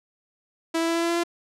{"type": "tone with pitch steps", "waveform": "sawtooth", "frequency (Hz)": [328.6, 330.9, 333.2, 335.5, 337.8, 340.2, 342.6], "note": ["E4", "E4", "E4", "E4", "E4", "F4", "F4"], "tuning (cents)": [-5, 7, 19, 31, 42, -45, -33], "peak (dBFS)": -18, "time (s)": [0.74, 1.237], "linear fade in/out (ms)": 10, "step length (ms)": 71, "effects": ["low-pass 10000 Hz 12 dB/octave"]}